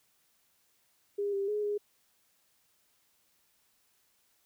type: tone with pitch steps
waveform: sine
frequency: 405.8 / 395.5 / 419.1 / 413.1 Hz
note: G#4 / G4 / G#4 / G#4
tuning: -40 / +15 / +16 / -9 cents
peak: -29 dBFS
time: 1.18-1.78 s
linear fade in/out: 10 ms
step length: 150 ms
effects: white hiss -71 dBFS RMS until 4.45 s